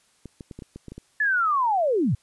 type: clicks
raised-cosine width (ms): 3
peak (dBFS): -25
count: 9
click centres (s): 0.257 / 0.408 / 0.512 / 0.59 / 0.622 / 0.76 / 0.883 / 0.92 / 0.98
type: linear sweep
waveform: sine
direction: down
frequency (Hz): 1749 to 87.9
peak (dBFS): -19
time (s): 1.2-2.15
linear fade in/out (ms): 5
effects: white hiss -63 dBFS RMS until 2.22 s + resampled to 24000 Hz